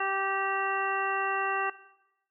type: harmonic tone with a mistuned harmonic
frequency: 389.7 Hz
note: G4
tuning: 10 cents flat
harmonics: 1 / 2 / 3 / 4 / 5 / 7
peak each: -36 / -32 / -32 / -34 / -36 / -36 dBFS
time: 0-1.7 s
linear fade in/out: 5 ms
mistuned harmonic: 5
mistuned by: -17 cents
effects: noise-tail reverb RT60 0.9 s tail -17 dB re dry